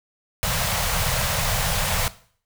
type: band-stop noise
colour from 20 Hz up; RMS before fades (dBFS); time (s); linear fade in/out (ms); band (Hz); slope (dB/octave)
pink; -23; 0.43-2.08; 0; 190 to 500; 48
effects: noise-tail reverb RT60 0.5 s tail -17 dB re dry